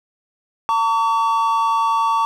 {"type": "tone pair together", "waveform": "triangle", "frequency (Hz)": [905, 1136], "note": ["A5", "C#6"], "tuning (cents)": [48, 42], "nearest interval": "major third", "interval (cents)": 394, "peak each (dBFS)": -16, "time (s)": [0.69, 2.25], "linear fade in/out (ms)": 0, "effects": []}